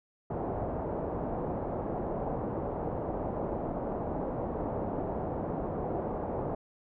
white low-pass noise, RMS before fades -34 dBFS, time 0.3-6.55 s, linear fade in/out 5 ms, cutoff 750 Hz, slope 24 dB/octave, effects none

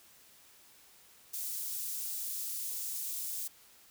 white high-pass noise, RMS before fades -38 dBFS, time 1.33-3.48 s, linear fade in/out 10 ms, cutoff 6600 Hz, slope 12 dB/octave, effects white hiss -60 dBFS RMS until 3.9 s

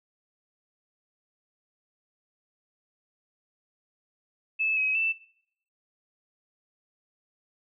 sine tone with pitch steps, 2613 / 2545 / 2656 Hz, E7 / D#7 / E7, -16 / +39 / +12 cents, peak -23 dBFS, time 4.59-5.13 s, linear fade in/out 20 ms, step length 180 ms, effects noise-tail reverb RT60 0.7 s tail -20 dB re dry

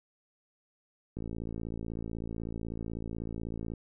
click train, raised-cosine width 3 ms, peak -25 dBFS, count 145, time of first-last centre 1.17-3.737 s, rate 56.1 Hz, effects none

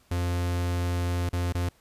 45% pulse tone with dropouts, 87.9 Hz, F2, 12 cents sharp, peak -25 dBFS, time 0.11-1.69 s, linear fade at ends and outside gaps 5 ms, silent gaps 1.292-1.33 / 1.525-1.548 s, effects pink hiss -62 dBFS RMS until 1.8 s + resampled to 32000 Hz

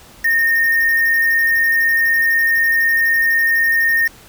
sine tone with quantisation, 1838 Hz, A#6, 25 cents flat, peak -12 dBFS, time 0.24-4.08 s, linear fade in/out 10 ms, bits 4, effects pink hiss -43 dBFS RMS until 4.28 s

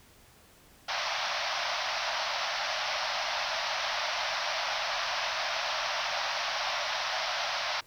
pink band-pass noise, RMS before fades -32 dBFS, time 0.88-7.81 s, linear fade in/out 10 ms, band 590 to 5800 Hz, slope 96 dB/octave, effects pink hiss -58 dBFS RMS until 7.86 s

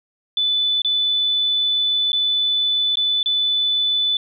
sine tone with dropouts, 3493 Hz, A7, 13 cents flat, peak -16 dBFS, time 0.37-4.17 s, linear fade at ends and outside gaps 2 ms, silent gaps 0.819-0.847 / 2.12-2.13 / 2.956-2.971 / 3.23-3.259 s, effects none

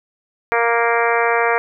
harmonic tone, 233.4 Hz, A#3, 2 cents sharp, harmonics 2 / 3 / 4 / 5 / 6 / 7 / 8 / 9 / 10, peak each -19 / -21 / -22 / -23 / -24 / -24 / -25 / -26 / -26 dBFS, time 0.52-1.58 s, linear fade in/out 0 ms, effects none

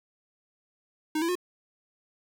square tone with pitch steps, 310 / 334.2 / 360.2 Hz, D#4 / E4 / F#4, -6 / +24 / -46 cents, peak -26 dBFS, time 1.15-1.354 s, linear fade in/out 5 ms, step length 68 ms, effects 9-bit

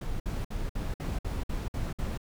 brown noise bursts, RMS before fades -32 dBFS, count 9, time 0.01-2.176 s, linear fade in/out 5 ms, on 190 ms, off 57 ms, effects none

